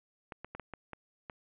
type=clicks; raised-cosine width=0.5 ms; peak=-27 dBFS; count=7; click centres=0.322 / 0.446 / 0.55 / 0.597 / 0.737 / 0.933 / 1.298 s; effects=resampled to 8000 Hz + 9-bit